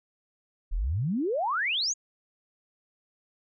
sine exponential sweep, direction up, 33 to 7040 Hz, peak -25 dBFS, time 0.71-1.94 s, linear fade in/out 20 ms, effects none

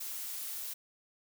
blue noise, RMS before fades -40 dBFS, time 0-0.74 s, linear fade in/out 10 ms, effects none

